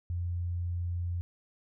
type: tone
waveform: sine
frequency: 87.31 Hz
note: F2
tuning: in tune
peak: -30 dBFS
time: 0.1-1.21 s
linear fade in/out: 0 ms
effects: none